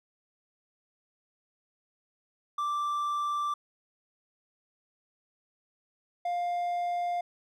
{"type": "tone pair in turn", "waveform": "triangle", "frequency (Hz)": [1174, 702.7], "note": ["D6", "F5"], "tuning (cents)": [-1, 10], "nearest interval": "major sixth", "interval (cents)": 889, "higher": "first", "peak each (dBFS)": -26, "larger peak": "neither", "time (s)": [[2.58, 3.54], [6.25, 7.21]], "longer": "neither", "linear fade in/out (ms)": 5, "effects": []}